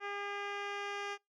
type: tone with low-pass filter sweep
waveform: 10% pulse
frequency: 404.6 Hz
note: G#4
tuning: 45 cents flat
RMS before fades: -40 dBFS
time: 0-1.18 s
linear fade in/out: 50 ms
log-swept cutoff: 2300 to 4300 Hz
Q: 1.1
effects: noise-tail reverb RT60 0.2 s tail -26 dB re dry